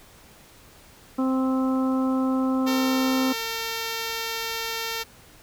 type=harmonic tone; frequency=261.6 Hz; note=C4; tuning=in tune; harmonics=1 / 2 / 3 / 4 / 5; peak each=-21 / -31 / -36 / -35 / -35 dBFS; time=1.18-3.33 s; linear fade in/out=10 ms
type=tone; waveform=5% pulse; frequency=453.9 Hz; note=A#4; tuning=46 cents flat; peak=-16 dBFS; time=2.66-5.04 s; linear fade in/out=20 ms
effects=pink hiss -51 dBFS RMS until 5.42 s